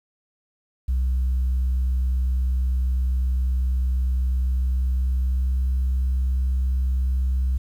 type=tone with pitch glide; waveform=sine; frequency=63.7 to 64.29 Hz; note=C2 to C2; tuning=-46 to -30 cents; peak=-17 dBFS; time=0.88-7.58 s; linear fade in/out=10 ms; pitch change=+16 cents; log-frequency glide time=4.28-5.65 s; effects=tanh soft clip ceiling -17 dBFS + 9-bit